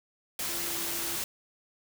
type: tone in noise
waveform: sine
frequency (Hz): 340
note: F4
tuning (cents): -46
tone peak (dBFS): -43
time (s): 0.49-1.16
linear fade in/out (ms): 2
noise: white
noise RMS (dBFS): -33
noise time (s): 0.39-1.24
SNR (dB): -13
effects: none